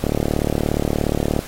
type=click train; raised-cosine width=2 ms; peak=-5 dBFS; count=51; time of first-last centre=0.04-1.391 s; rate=37 Hz; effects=pink hiss -36 dBFS RMS until 1.47 s + AAC 48 kbps